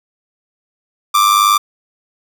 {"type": "tone with amplitude modulation", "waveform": "45% pulse", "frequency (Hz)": 1181, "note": "D6", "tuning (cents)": 9, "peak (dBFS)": -6, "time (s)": [1.14, 1.58], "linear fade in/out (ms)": 10, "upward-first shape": "sine", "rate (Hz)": 101, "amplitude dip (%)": 65, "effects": []}